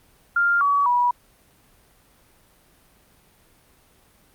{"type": "tone with pitch steps", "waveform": "sine", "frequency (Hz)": [1398, 1135, 973], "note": ["F6", "C#6", "B5"], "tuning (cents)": [1, 41, -26], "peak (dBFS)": -16, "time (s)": [0.36, 1.11], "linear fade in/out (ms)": 5, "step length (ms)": 250, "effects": ["pink hiss -57 dBFS RMS until 4.34 s", "Opus 32 kbps"]}